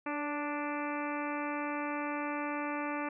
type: harmonic tone with a mistuned harmonic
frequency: 293.7 Hz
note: D4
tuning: in tune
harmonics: 1 / 2 / 3 / 4 / 5 / 6 / 7 / 8 / 9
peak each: -37 / -41 / -40 / -41 / -45 / -46 / -47 / -45 / -49 dBFS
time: 0.06-3.09 s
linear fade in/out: 5 ms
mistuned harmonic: 2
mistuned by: -24 cents
effects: none